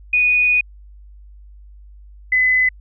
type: tone pair in turn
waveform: sine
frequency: 2473 / 2016 Hz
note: D#7 / B6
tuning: -11 / +35 cents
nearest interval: major third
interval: 354 cents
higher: first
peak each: -12 dBFS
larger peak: neither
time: 0.13-0.61 / 2.32-2.69 s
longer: first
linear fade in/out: 5 ms
effects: added 50 Hz sine -39 dBFS peak until 2.8 s